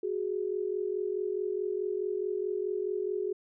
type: tone pair together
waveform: sine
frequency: 370.8 / 415.5 Hz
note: F#4 / G#4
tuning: +4 / +1 cents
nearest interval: major second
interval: 197 cents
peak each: -32 / -32 dBFS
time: 0.03-3.33 s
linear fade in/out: 5 ms
effects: none